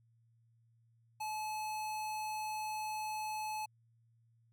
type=tone; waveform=square; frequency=860 Hz; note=A5; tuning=40 cents flat; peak=-38 dBFS; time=1.2-3.66 s; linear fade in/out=10 ms; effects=added 115 Hz sine -67 dBFS peak until 4.52 s